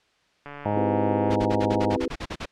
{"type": "click train", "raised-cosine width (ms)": 0.5, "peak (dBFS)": -24, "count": 130, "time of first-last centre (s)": [0.46, 1.356], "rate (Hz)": 144}
{"type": "harmonic tone", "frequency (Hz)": 103.83, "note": "G#2", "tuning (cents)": 0, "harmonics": [1, 2, 3, 4, 5, 6, 7, 8, 9], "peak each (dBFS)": [-29, -30, -32, -35, -33, -29, -35, -31, -32], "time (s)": [0.65, 1.97], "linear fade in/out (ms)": 10}
{"type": "chord", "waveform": "sine", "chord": "C major seventh", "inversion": "none", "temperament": "equal", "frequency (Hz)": [261.6, 329.6, 392, 493.9], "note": ["C4", "E4", "G4", "B4"], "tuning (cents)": [0, 0, 0, 0], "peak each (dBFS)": [-29, -29, -32, -30], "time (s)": [0.76, 2.08], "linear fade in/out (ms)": 2}
{"type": "noise bursts", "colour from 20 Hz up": "pink", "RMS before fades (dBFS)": -31, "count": 12, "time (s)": [1.3, 2.458], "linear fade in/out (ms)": 10, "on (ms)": 58, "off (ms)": 42}
{"effects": ["white hiss -64 dBFS RMS until 2.51 s", "low-pass 4000 Hz 12 dB/octave"]}